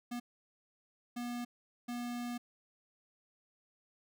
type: tone bursts at uneven times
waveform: square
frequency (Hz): 241.5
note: B3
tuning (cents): -39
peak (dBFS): -38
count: 3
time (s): 0.11-0.2 / 1.16-1.45 / 1.88-2.38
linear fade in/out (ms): 10
effects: none